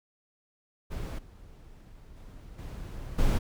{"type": "noise with level steps", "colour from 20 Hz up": "brown", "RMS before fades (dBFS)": [-34, -50, -47, -39, -24], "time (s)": [0.9, 3.39], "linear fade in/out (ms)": 20, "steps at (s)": [1.18, 2.16, 2.58, 3.18], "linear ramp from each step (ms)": 10, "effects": []}